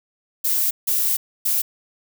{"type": "noise bursts at uneven times", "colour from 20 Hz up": "violet", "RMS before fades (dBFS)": -20, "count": 3, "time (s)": [[0.44, 0.71], [0.87, 1.17], [1.45, 1.62]], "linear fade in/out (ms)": 10, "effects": []}